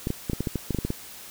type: clicks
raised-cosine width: 3 ms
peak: -13 dBFS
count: 12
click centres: 0.071 / 0.104 / 0.298 / 0.333 / 0.406 / 0.472 / 0.557 / 0.707 / 0.747 / 0.787 / 0.85 / 0.904 s
effects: white hiss -43 dBFS RMS until 1.3 s